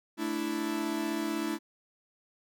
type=chord; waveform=45% pulse; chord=A suspended fourth; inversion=none; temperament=equal; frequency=220 / 293.7 / 329.6 Hz; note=A3 / D4 / E4; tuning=0 / 0 / 0 cents; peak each=-37 / -35 / -33 dBFS; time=0.17-1.59 s; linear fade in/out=50 ms; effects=none